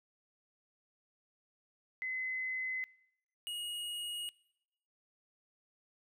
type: tone pair in turn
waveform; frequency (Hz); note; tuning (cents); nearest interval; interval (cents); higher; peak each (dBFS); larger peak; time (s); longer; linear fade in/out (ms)
sine / square; 2037 / 2881; C7 / F#7; -47 / -47; tritone; 600; second; -35 / -38; first; 2.02-2.84 / 3.47-4.29; neither; 0
effects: noise-tail reverb RT60 0.8 s tail -23 dB re dry